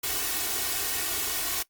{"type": "noise with comb filter", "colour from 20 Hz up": "white", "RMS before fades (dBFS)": -29, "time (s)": [0.03, 1.63], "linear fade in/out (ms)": 10, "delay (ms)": 2.7, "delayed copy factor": 0.8, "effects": ["noise-tail reverb RT60 0.1 s tail -20 dB re dry", "Opus 48 kbps"]}